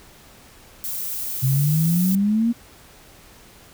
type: noise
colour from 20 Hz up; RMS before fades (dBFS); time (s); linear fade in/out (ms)
violet; -28; 0.84-2.15; 0
type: exponential sweep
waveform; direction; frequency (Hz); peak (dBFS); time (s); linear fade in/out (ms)
sine; up; 128.8 to 239.3; -16; 1.42-2.53; 20
effects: pink hiss -48 dBFS RMS until 3.73 s